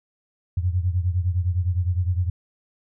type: beating tone pair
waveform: sine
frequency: 87.31 / 97.11 Hz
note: F2 / G2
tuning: 0 / -16 cents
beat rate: 9.8 Hz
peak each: -21 / -25 dBFS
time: 0.57-2.3 s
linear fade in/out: 5 ms
effects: none